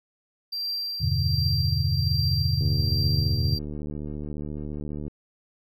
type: tone with tremolo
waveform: triangle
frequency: 4719 Hz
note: D8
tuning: 7 cents sharp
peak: -25 dBFS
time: 0.52-3.59 s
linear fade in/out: 10 ms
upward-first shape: triangle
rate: 1.3 Hz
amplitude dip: 50%
type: chord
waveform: sine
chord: E minor seventh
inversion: none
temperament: equal with one note detuned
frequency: 82.41 / 97.43 / 123.47 / 146.83 Hz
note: E2 / G2 / B2 / D3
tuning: 0 / -10 / 0 / 0 cents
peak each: -27 dBFS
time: 1-3.57 s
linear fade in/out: 20 ms
type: click train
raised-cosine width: 3 ms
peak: -22 dBFS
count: 185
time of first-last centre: 2.61-5.08 s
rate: 74.5 Hz
effects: none